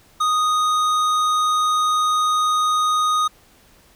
triangle tone with tanh clipping, 1242 Hz, D#6, 3 cents flat, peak -18 dBFS, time 0.2-3.28 s, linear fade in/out 10 ms, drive 18 dB, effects pink hiss -53 dBFS RMS until 3.95 s

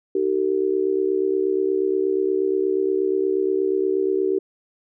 sine tone with amplitude modulation, 382.9 Hz, G4, 41 cents flat, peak -14 dBFS, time 0.15-4.39 s, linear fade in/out 5 ms, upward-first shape sine, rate 68.4 Hz, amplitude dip 90%, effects none

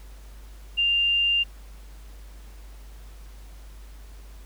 sine tone, 2794 Hz, F7, in tune, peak -19 dBFS, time 0.77-1.44 s, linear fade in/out 20 ms, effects added 50 Hz sine -41 dBFS peak until 4.45 s + pink hiss -54 dBFS RMS until 4.45 s

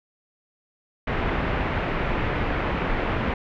pink low-pass noise, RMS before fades -25 dBFS, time 1.07-3.34 s, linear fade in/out 5 ms, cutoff 2500 Hz, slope 24 dB/octave, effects none

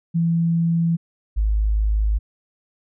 sine tone pair in turn, 167.2 / 52.76 Hz, E3 / G#1, +25 / +28 cents, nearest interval octave + minor sixth, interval 1997 cents, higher first, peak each -16 dBFS, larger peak neither, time 0.14-0.97 / 1.36-2.19 s, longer neither, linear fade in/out 20 ms, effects none

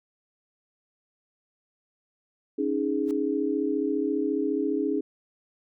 sine chord, C# suspended second, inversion none, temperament just, 277.2 / 311.8 / 415.8 Hz, C#4 / D#4 / G#4, 0 / +4 / +2 cents, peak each -28 dBFS, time 2.58-5.01 s, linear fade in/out 10 ms
pink noise with exponential growth, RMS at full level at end -43 dBFS, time 3.03-3.11 s, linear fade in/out 1 ms, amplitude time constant 17 ms
effects none

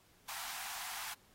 pink high-pass noise, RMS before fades -44 dBFS, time 0.28-1.14 s, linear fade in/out 10 ms, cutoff 700 Hz, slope 96 dB/octave, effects pink hiss -67 dBFS RMS until 1.34 s + AAC 48 kbps

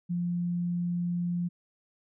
sine tone, 174.61 Hz, F3, in tune, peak -27 dBFS, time 0.09-1.49 s, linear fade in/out 20 ms, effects none

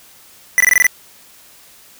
square tone bursts, 1983 Hz, B6, 7 cents sharp, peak -8 dBFS, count 7, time 0.58-0.867 s, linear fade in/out 0 ms, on 23 ms, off 21 ms, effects white hiss -45 dBFS RMS until 1.99 s

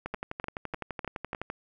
two click trains, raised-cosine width 0.5 ms, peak -19 / -19 dBFS, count 18 / 5, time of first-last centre 0.06-1.501 / 0.14-1.348 s, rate 11.8 / 3.31 Hz, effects none

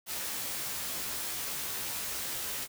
white noise with comb filter, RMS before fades -36 dBFS, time 0.06-2.68 s, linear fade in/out 50 ms, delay 15 ms, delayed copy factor +0.6, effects none

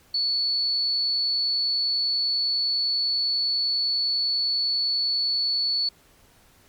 sine tone, 4435 Hz, C#8, in tune, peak -21 dBFS, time 0.14-5.89 s, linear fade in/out 5 ms, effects pink hiss -57 dBFS RMS until 6.68 s + MP3 96 kbps

